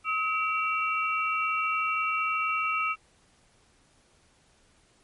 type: tone cluster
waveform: sine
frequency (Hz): 1278 / 2309 / 2735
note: D#6 / D7 / F7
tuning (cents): +46 / -30 / -37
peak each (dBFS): -27 / -32 / -31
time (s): 0.04-2.96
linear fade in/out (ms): 50
effects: pink hiss -63 dBFS RMS until 5.03 s + MP3 48 kbps